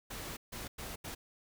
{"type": "noise bursts at uneven times", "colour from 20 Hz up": "pink", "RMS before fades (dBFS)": -43, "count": 4, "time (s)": [[0.1, 0.37], [0.52, 0.68], [0.78, 0.96], [1.04, 1.15]], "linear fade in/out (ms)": 10, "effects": []}